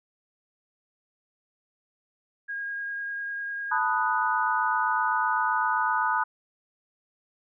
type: tone with vibrato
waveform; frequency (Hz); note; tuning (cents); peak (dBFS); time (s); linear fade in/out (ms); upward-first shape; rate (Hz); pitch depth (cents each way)
sine; 1630; G#6; -33; -30; 2.48-3.79; 20; triangle; 10; 11
type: chord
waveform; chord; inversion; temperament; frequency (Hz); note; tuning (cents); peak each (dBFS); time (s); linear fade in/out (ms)
sine; B dominant seventh; third; equal; 880 / 987.8 / 1244.5 / 1480; A5 / B5 / D#6 / F#6; 0 / 0 / 0 / 0; -28; 3.71-6.24; 10
effects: none